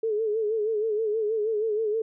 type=tone with vibrato; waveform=sine; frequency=433.2 Hz; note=A4; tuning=27 cents flat; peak=-23 dBFS; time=0.03-2.02 s; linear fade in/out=5 ms; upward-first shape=sine; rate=6.3 Hz; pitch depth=77 cents each way; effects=none